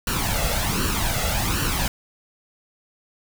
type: noise with flanger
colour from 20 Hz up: pink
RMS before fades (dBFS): -23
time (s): 0.07-1.88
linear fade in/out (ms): 2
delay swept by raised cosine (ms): 0.69 to 1.51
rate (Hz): 1.3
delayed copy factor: +0.65
effects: none